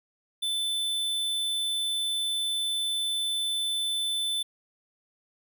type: tone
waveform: square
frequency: 3520 Hz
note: A7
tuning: in tune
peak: -27 dBFS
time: 0.42-4.43 s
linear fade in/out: 10 ms
effects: none